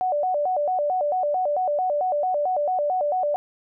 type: tone with vibrato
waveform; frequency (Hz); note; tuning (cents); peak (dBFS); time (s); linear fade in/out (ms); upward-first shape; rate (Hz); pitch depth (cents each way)
sine; 659.3; E5; 0; -20; 0.01-3.36; 0; square; 4.5; 200
effects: none